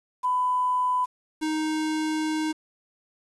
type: tone pair in turn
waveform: sine / square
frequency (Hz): 1000 / 311.5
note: B5 / D#4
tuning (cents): +21 / +2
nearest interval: octave + minor sixth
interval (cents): 2019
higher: first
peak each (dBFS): -21 / -25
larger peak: first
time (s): 0.23-1.06 / 1.41-2.53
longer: second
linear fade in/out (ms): 20
effects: resampled to 24000 Hz + 8-bit